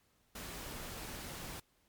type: noise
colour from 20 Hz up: pink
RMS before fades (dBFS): -45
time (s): 0.35-1.6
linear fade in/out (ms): 5
effects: pink hiss -73 dBFS RMS until 1.88 s + MP3 96 kbps